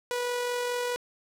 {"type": "tone with amplitude modulation", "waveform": "sawtooth", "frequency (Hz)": 488.9, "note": "B4", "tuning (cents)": -18, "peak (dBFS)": -23, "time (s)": [0.11, 0.96], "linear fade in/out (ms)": 0, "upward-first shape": "sine", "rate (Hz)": 44.7, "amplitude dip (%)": 25, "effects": ["low-pass 12000 Hz 12 dB/octave", "9-bit"]}